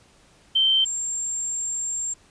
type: tone pair in turn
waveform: sine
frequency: 3117 / 7414 Hz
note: G7 / A#8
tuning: -11 / -10 cents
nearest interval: octave + minor third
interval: 1501 cents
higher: second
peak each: -16 / -25 dBFS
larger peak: first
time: 0.55-0.85 / 0.85-2.14 s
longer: second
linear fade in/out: 10 ms
effects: pink hiss -56 dBFS RMS until 2.3 s + resampled to 22050 Hz